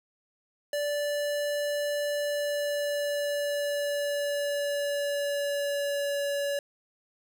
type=tone with pitch glide; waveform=square; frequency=583 to 568.4 Hz; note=D5 to C#5; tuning=-13 to +43 cents; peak=-28 dBFS; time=0.73-6.59 s; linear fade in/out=2 ms; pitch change=-44 cents; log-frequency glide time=2.19-6.25 s; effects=none